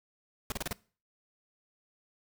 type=noise bursts; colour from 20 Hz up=pink; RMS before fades=-34 dBFS; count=5; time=0.5-0.729 s; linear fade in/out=2 ms; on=21 ms; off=31 ms; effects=noise-tail reverb RT60 0.4 s tail -22 dB re dry